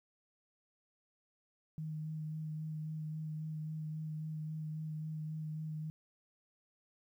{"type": "tone with vibrato", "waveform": "sine", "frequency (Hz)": 155.56, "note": "D#3", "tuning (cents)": 0, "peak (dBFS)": -38, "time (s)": [1.78, 5.9], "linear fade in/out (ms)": 0, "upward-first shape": "sine", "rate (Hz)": 3.7, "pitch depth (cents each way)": 14, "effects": ["12-bit"]}